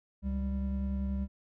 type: tone pair together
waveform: triangle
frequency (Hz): 69 / 196.52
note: C#2 / G3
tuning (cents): -7 / +5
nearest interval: octave + tritone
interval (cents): 1812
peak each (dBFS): -30 / -32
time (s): 0.22-1.28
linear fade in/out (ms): 50
effects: none